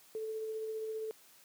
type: tone with tremolo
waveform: sine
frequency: 438.8 Hz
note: A4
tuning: 5 cents flat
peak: -35 dBFS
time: 0.15-1.11 s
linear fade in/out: 0 ms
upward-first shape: sine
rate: 15 Hz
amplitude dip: 25%
effects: white hiss -61 dBFS RMS until 1.44 s + high-pass 150 Hz 12 dB/octave